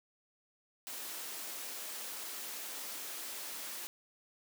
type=high-pass noise; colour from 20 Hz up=white; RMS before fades=-43 dBFS; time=0.87-3.87 s; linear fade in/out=0 ms; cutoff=240 Hz; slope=24 dB/octave; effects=none